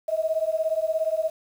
sine beating tone pair, 630 / 647 Hz, D#5 / E5, +21 / -32 cents, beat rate 17 Hz, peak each -25 dBFS, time 0.08-1.3 s, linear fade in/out 10 ms, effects 8-bit

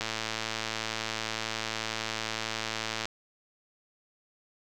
click train, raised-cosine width 0.2 ms, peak -14 dBFS, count 339, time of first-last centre 0.01-3.055 s, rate 111 Hz, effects none

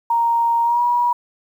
sine tone with pitch glide, 932.3 to 964.1 Hz, A#5 to B5, 0 to -42 cents, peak -14 dBFS, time 0.1-1.13 s, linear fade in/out 5 ms, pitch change +58 cents, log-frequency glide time 0.63-0.82 s, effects 8-bit

